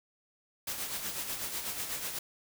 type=noise with tremolo; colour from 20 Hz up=white; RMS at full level=-35 dBFS; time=0.67-2.19 s; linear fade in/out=5 ms; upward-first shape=sine; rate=8.1 Hz; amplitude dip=50%; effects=none